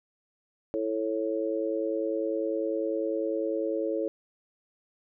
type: harmonic tone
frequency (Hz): 110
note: A2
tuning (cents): 0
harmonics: 3 / 4 / 5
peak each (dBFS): -31 / -31 / -31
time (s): 0.74-4.08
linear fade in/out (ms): 0
effects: none